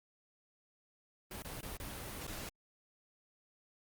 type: noise with dropouts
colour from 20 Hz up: pink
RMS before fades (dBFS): -44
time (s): 1.31-2.49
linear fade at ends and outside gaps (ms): 2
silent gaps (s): 1.422-1.447 / 1.609-1.629 / 1.77-1.799 / 2.269-2.277
effects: Opus 32 kbps